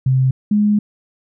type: tone pair in turn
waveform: sine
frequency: 130.81 / 208.5 Hz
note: C3 / G#3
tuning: 0 / +7 cents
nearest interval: minor sixth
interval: 807 cents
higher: second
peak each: -11 dBFS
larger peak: neither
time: 0.06-0.31 / 0.51-0.79 s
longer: second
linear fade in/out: 5 ms
effects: none